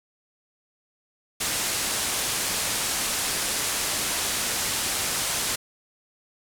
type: low-pass noise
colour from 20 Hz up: white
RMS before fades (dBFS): -27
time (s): 1.4-5.56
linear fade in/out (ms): 10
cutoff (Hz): 11000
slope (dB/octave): 24
effects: none